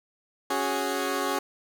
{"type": "chord", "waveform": "15% pulse", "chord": "C# suspended fourth", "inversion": "none", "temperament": "equal", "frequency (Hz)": [277.2, 370, 415.3], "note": ["C#4", "F#4", "G#4"], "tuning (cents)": [0, 0, 0], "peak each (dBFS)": -24, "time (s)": [0.5, 1.39], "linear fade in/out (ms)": 5, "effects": []}